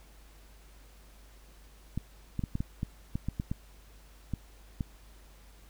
clicks, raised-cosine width 5 ms, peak -19 dBFS, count 12, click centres 1.976 / 2.393 / 2.438 / 2.554 / 2.605 / 2.831 / 3.155 / 3.286 / 3.399 / 3.515 / 4.337 / 4.808 s, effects added 50 Hz sine -53 dBFS peak until 5.69 s + pink hiss -60 dBFS RMS until 5.69 s

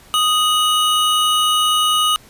square tone pair together, 1244.5 / 2934 Hz, D#6 / F#7, 0 / -15 cents, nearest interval octave + minor third, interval 1485 cents, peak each -17 dBFS, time 0.14-2.16 s, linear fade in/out 0 ms, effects pink hiss -46 dBFS RMS until 2.29 s + resampled to 32000 Hz

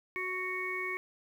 harmonic tone, 370 Hz, F#4, in tune, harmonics 1 / 3 / 5 / 6, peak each -40 / -41 / -41 / -35 dBFS, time 0.16-0.97 s, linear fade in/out 0 ms, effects 10-bit

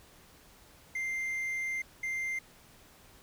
triangle tone bursts at uneven times, 2093 Hz, C7, in tune, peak -30 dBFS, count 2, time 0.95-1.82 / 2.03-2.39 s, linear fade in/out 5 ms, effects pink hiss -58 dBFS RMS until 3.22 s

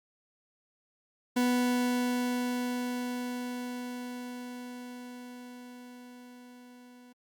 40% pulse tone with level ramp, 246.9 Hz, B3, in tune, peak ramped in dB -23 to -51 dBFS, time 1.36-7.13 s, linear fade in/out 10 ms, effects Opus 48 kbps

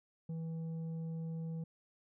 triangle tone with tanh clipping, 163 Hz, E3, 19 cents flat, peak -39 dBFS, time 0.29-1.64 s, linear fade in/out 5 ms, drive 10 dB, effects none

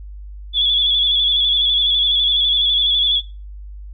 sine tone with vibrato, 3411 Hz, G#7, 46 cents sharp, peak -13 dBFS, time 0.53-3.22 s, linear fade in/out 50 ms, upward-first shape square, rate 12 Hz, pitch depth 33 cents each way, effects noise-tail reverb RT60 0.3 s tail -18 dB re dry + added 50 Hz sine -31 dBFS peak until 3.93 s

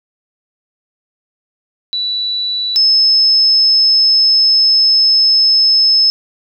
sine tone pair in turn, 3951 / 5210 Hz, B7 / E8, 0 / -21 cents, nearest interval perfect fourth, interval 479 cents, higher second, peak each -15 / -7 dBFS, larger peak second, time 1.93-2.76 / 2.76-6.1 s, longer second, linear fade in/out 0 ms, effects none

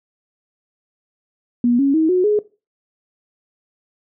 sine tone with pitch steps, 241 / 276.8 / 318 / 365.3 / 419.6 Hz, B3 / C#4 / D#4 / F#4 / G#4, -42 / -2 / +38 / -22 / +18 cents, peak -12 dBFS, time 1.64-2.39 s, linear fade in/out 2 ms, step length 150 ms, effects noise-tail reverb RT60 0.3 s tail -19 dB re dry

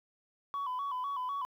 sine tone with vibrato, 1063 Hz, C6, 27 cents sharp, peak -31 dBFS, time 0.54-1.45 s, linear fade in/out 0 ms, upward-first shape square, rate 4 Hz, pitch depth 96 cents each way, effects tanh soft clip ceiling -31 dBFS + 11-bit

